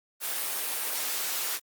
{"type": "high-pass noise", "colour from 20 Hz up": "white", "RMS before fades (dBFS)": -31, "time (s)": [0.2, 1.6], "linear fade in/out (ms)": 50, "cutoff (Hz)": 430, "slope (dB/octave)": 12, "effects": ["Opus 32 kbps"]}